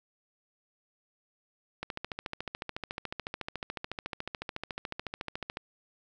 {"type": "click train", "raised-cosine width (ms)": 0.3, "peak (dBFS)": -19, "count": 53, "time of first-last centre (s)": [1.83, 5.571], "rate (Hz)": 13.9, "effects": []}